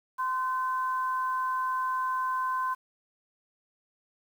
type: tone pair together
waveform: sine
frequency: 1034 / 1522.4 Hz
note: C6 / F#6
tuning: -21 / +49 cents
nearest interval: perfect fifth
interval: 670 cents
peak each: -27 / -36 dBFS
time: 0.18-2.75 s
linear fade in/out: 20 ms
effects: 9-bit